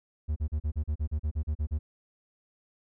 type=tone bursts; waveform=triangle; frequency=75.7 Hz; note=D#2; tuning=47 cents flat; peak=-24 dBFS; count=13; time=0.28-1.79 s; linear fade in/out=20 ms; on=82 ms; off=37 ms; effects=none